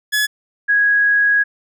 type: tone pair in turn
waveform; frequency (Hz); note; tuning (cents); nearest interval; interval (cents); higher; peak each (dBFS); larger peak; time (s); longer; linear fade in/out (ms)
sawtooth / sine; 1700 / 1657.3; G#6 / G#6; +40 / -4; unison; 44; first; -11; neither; 0.12-0.27 / 0.68-1.44; second; 20
effects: none

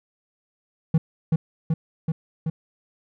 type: tone with echo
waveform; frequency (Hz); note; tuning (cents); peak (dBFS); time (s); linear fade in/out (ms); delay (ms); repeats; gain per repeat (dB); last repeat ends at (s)
triangle; 160.4; E3; -47; -12; 0.94-0.98; 5; 380; 4; -2; 2.5
effects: none

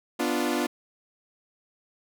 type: chord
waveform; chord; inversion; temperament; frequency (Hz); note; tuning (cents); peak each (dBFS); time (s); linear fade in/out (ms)
sawtooth; B diminished; none; equal; 246.9 / 293.7 / 349.2; B3 / D4 / F4; 0 / 0 / 0; -25; 0.19-0.67; 10
effects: none

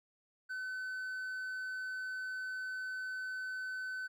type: tone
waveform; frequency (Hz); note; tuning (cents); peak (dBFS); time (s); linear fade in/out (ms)
triangle; 1516; F#6; +42; -36; 0.49-4.08; 20
effects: none

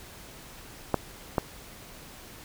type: clicks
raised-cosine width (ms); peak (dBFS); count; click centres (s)
1; -8 / -9; 2; 0.943 / 1.382
effects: pink hiss -47 dBFS RMS until 2.44 s

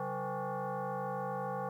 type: tone with frequency modulation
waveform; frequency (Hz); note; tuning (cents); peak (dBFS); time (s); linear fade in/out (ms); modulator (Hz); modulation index
sine; 136.2; C#3; -30; -34; 0-1.69; 2; 325; 3.1
effects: 11-bit

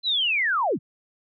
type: linear sweep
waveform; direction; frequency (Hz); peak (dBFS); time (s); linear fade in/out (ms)
sine; down; 4099 to 92.5; -20; 0.03-0.79; 50
effects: none

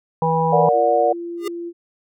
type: harmonic tone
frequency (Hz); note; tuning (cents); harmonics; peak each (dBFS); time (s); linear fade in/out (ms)
162.6; E3; -23; 1 / 3 / 5 / 6; -21 / -21 / -21 / -21; 0.22-0.69; 2
type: chord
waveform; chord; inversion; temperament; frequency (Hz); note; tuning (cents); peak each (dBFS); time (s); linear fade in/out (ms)
sine; Bb augmented; none; just; 466.2 / 582.7 / 728.4; Bb4 / D5 / F#5; 0 / -14 / -27; -19 / -18 / -17; 0.52-1.13; 10
type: tone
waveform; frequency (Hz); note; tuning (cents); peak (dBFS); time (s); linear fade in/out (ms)
sine; 342.5; F4; -34; -26; 0.72-1.73; 50
type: tone with exponential growth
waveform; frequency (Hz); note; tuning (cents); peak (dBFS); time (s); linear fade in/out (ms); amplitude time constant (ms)
square; 403.5; G#4; -50; -20; 1.37-1.48; 5; 22
effects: none

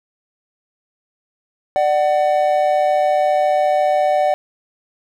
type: tone pair together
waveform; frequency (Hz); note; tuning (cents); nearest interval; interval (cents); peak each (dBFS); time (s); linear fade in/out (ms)
triangle; 594.5 / 749; D5 / F#5; +21 / +21; major third; 400; -14; 1.76-4.34; 0
effects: none

